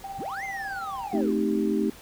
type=tone with tremolo; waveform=sine; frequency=784 Hz; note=G5; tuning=in tune; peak=-32 dBFS; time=0.04-1.21 s; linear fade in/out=2 ms; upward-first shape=square; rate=18 Hz; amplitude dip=45%
type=linear two-way sweep; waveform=triangle; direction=up then down; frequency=51.91 to 2127 to 315.1 Hz; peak=-31 dBFS; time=0.18-1.33 s; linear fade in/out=10 ms; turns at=0.44 s
type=chord; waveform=sine; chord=A half-diminished seventh; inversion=none; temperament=equal with one note detuned; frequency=219.4 / 261.6 / 311.1 / 392 Hz; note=A3 / C4 / Eb4 / G4; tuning=-5 / 0 / 0 / 0 cents; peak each=-26 / -31 / -27 / -28 dBFS; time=1.13-1.9 s; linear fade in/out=5 ms
effects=pink hiss -48 dBFS RMS until 2.01 s